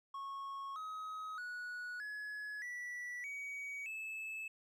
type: tone with pitch steps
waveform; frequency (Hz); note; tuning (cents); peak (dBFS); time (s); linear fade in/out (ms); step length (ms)
triangle; 1098 / 1268.6 / 1465.7 / 1693.3 / 1956.4 / 2260 / 2611; C#6 / D#6 / F#6 / G#6 / B6 / C#7 / E7; -17 / +33 / -17 / +33 / -17 / +33 / -17; -40; 0.14-4.48; 5; 620
effects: none